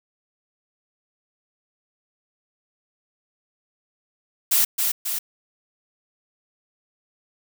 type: noise with echo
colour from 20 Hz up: blue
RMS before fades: -18 dBFS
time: 4.51-4.65 s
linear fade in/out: 10 ms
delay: 270 ms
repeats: 2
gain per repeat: -4 dB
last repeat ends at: 5.19 s
effects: none